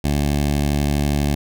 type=tone with notch filter; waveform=15% pulse; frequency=72.3 Hz; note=D2; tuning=27 cents flat; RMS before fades=-19 dBFS; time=0.04-1.35 s; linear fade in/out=5 ms; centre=1300 Hz; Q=1.3; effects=none